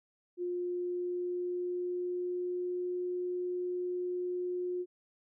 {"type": "tone with pitch glide", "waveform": "sine", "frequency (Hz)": [354.9, 359], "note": ["F4", "F4"], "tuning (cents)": [28, 48], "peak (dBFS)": -32, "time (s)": [0.37, 4.86], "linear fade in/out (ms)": 50, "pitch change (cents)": 20, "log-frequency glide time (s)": [0.47, 3], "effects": []}